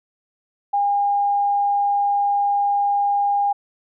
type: tone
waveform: sine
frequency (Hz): 810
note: G#5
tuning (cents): -43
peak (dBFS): -16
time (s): 0.73-3.53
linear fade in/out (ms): 10
effects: none